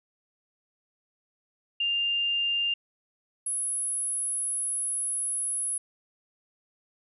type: tone pair in turn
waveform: sine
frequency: 2799 / 10684 Hz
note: F7 / E9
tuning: +3 / +22 cents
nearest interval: octave + major seventh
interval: 2319 cents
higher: second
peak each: -24 / -27 dBFS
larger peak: first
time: 1.8-2.74 / 3.46-5.78 s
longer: second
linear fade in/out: 5 ms
effects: none